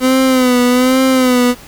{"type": "tone with vibrato", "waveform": "30% pulse", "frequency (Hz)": 254.2, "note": "C4", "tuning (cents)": -50, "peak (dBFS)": -6, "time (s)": [0, 1.55], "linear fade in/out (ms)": 50, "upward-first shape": "sine", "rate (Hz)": 1.2, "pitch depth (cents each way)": 59, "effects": ["pink hiss -37 dBFS RMS until 1.67 s"]}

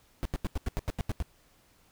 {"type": "noise bursts", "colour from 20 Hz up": "brown", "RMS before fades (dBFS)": -29, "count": 10, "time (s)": [0.23, 1.225], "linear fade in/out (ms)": 0, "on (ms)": 23, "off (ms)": 85, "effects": ["pink hiss -64 dBFS RMS until 1.91 s"]}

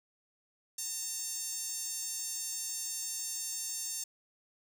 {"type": "tone with high-pass filter", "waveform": "sawtooth", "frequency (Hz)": 906, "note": "A#5", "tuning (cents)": -50, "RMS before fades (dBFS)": -38, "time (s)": [0.78, 4.04], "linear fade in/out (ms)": 5, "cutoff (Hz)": 6800, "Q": 2.7, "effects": []}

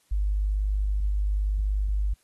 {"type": "tone", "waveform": "sine", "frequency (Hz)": 50.5, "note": "G#1", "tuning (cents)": -48, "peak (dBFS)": -22, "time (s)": [0.11, 2.14], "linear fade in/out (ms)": 10, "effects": ["white hiss -66 dBFS RMS until 2.23 s", "AAC 32 kbps"]}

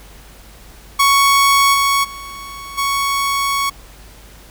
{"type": "tone with level steps", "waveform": "sawtooth", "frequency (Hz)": 1112, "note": "C#6", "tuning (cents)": 5, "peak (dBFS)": [-6, -9, -26, -12], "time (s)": [0.99, 3.7], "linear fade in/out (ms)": 10, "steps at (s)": [1.73, 2.03, 2.77], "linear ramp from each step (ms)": 20, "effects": ["added 50 Hz sine -41 dBFS peak until 4.5 s", "pink hiss -43 dBFS RMS until 4.5 s"]}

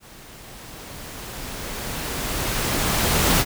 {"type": "noise with level ramp", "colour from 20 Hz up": "pink", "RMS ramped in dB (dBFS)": [-45, -17], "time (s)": [0, 3.45], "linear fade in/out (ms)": 50, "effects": []}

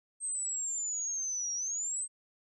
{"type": "linear two-way sweep", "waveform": "sine", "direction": "down then up", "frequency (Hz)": [8372, 5630, 8372], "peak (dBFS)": -32, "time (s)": [0.2, 2.08], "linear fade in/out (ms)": 50, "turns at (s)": 1.54, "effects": []}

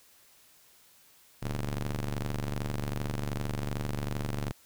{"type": "ring-modulated tone", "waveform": "sawtooth", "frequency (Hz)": 73, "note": "D2", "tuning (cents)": -10, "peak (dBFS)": -24, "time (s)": [1.42, 4.52], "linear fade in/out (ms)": 10, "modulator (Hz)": 47.8, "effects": ["white hiss -60 dBFS RMS until 4.65 s"]}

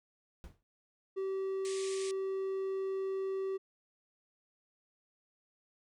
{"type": "noise with exponential decay", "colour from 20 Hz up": "brown", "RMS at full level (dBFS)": -45, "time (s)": [0.44, 0.63], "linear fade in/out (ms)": 0, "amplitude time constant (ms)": 41}
{"type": "tone", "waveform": "triangle", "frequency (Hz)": 384.9, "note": "G4", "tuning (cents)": -32, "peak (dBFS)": -31, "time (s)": [1.16, 3.58], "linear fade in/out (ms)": 20}
{"type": "band-pass noise", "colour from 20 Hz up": "white", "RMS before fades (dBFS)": -46, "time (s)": [1.65, 2.11], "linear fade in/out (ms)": 0, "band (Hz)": [1800, 9500], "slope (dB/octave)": 96}
{"effects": []}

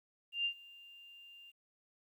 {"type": "tone with ADSR envelope", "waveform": "sine", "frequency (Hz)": 2794, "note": "F7", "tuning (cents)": 0, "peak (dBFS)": -30, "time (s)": [0.32, 1.52], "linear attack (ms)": 130, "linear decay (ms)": 84, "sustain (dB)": -23, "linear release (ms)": 27, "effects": ["12-bit"]}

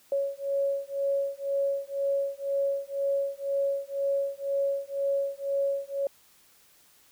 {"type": "beating tone pair", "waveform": "sine", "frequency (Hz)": [554.4, 556.4], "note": ["C#5", "C#5"], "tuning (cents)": [0, 6], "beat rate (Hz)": 2, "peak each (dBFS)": -29, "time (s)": [0.12, 6.07], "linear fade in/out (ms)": 2, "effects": ["white hiss -60 dBFS RMS until 7.11 s"]}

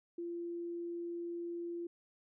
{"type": "tone", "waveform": "sine", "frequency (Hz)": 343.2, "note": "F4", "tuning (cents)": -30, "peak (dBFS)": -38, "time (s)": [0.18, 1.87], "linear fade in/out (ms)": 5, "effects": []}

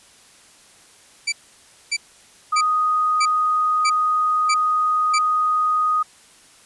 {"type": "tone bursts", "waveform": "20% pulse", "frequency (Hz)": 2324, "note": "D7", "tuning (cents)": -19, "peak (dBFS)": -14, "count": 7, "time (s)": [1.27, 5.188], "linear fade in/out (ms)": 10, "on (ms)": 54, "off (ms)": 590}
{"type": "tone", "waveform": "sine", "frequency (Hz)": 1245, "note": "D#6", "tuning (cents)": 1, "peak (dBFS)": -16, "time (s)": [2.52, 6.03], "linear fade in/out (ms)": 10}
{"effects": ["white hiss -50 dBFS RMS until 6.65 s", "resampled to 24000 Hz"]}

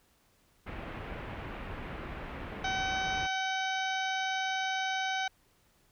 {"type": "low-pass noise", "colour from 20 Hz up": "pink", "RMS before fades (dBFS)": -41, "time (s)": [0.66, 3.27], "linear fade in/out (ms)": 10, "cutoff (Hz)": 2600, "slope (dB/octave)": 24}
{"type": "harmonic tone", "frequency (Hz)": 761, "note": "F#5", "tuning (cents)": 48, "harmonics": [1, 2, 3, 4, 5, 6, 7, 8], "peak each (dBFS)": [-33, -35, -39, -41, -41, -53, -51, -47], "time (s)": [2.64, 5.28], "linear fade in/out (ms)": 5}
{"effects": ["pink hiss -68 dBFS RMS until 5.91 s"]}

